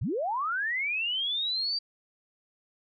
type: linear sweep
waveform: sine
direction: up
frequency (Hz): 73.42 to 4699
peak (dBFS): -27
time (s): 0.01-1.79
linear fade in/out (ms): 10
effects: none